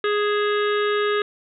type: harmonic tone with a mistuned harmonic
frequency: 415.3 Hz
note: G#4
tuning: in tune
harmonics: 1 / 3 / 4 / 5 / 6 / 7 / 8 / 9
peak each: -20 / -26 / -28 / -34 / -38 / -37 / -37 / -35 dBFS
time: 0.04-1.22 s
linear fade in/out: 2 ms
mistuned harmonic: 6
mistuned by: +93 cents
effects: none